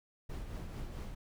brown noise with tremolo, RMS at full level -40 dBFS, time 0.29-1.15 s, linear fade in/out 10 ms, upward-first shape triangle, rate 4.5 Hz, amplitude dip 45%, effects none

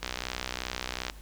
click train, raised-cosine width 0.2 ms, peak -14 dBFS, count 68, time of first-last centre 0.03-1.099 s, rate 62.7 Hz, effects added 50 Hz sine -45 dBFS peak until 1.21 s + pink hiss -54 dBFS RMS until 1.21 s

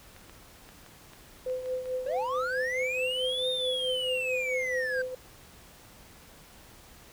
clicks, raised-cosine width 0.3 ms, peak -34 dBFS, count 8, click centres 0.164 / 0.296 / 0.69 / 0.863 / 1.134 / 1.498 / 1.659 / 1.857 s
sine tone with tremolo, 510 Hz, C5, 44 cents flat, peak -27 dBFS, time 1.46-5.15 s, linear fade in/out 5 ms, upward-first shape triangle, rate 4.6 Hz, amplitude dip 70%
triangle linear two-way sweep, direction up then down, 514 to 3691 to 1546 Hz, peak -28 dBFS, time 2.06-5.02 s, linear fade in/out 5 ms, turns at 3.49 s
effects pink hiss -53 dBFS RMS until 7.12 s

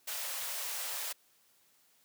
white high-pass noise, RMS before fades -38 dBFS, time 0.07-1.13 s, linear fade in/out 10 ms, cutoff 490 Hz, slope 48 dB/octave, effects white hiss -68 dBFS RMS until 2.04 s + high-pass 100 Hz 12 dB/octave

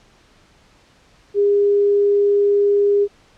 sine tone, 406 Hz, G#4, 39 cents flat, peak -12 dBFS, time 1.34-3.08 s, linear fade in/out 50 ms, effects pink hiss -53 dBFS RMS until 3.37 s + low-pass 6000 Hz 12 dB/octave

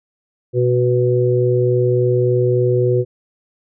harmonic tone, 123.47 Hz, B2, in tune, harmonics 1 / 3 / 4, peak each -16 / -16 / -19 dBFS, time 0.53-3.05 s, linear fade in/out 50 ms, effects none

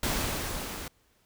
pink noise with level ramp, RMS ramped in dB -28 to -39 dBFS, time 0.03-0.88 s, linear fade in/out 2 ms, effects pink hiss -67 dBFS RMS until 1.25 s

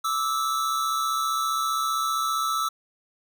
square tone pair together, 1174.7 / 1309.9 Hz, D6 / E6, 0 / -11 cents, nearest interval major second, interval 189 cents, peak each -31 / -25 dBFS, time 0.04-2.69 s, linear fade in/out 10 ms, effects none

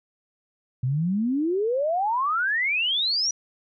sine exponential sweep, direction up, 121.3 to 5920 Hz, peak -21 dBFS, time 0.83-3.31 s, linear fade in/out 5 ms, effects none

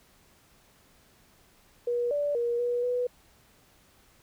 sine tone with pitch steps, 481.1 / 581 / 474.5 / 484 / 492.7 Hz, B4 / D5 / A#4 / B4 / B4, -45 / -19 / +31 / -35 / -4 cents, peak -25 dBFS, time 1.87-3.07 s, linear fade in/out 5 ms, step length 240 ms, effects pink hiss -61 dBFS RMS until 4.22 s

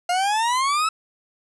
40% pulse exponential sweep, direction up, 698.5 to 1318.5 Hz, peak -18 dBFS, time 0.09-0.89 s, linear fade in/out 5 ms, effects resampled to 24000 Hz + 8-bit

